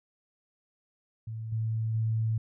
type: tone with level steps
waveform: sine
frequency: 111.4 Hz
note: A2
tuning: 22 cents sharp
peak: -34 / -27 / -25 dBFS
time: 1.27-2.38 s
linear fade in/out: 5 ms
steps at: 1.52 / 1.94 s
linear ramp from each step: 5 ms
effects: none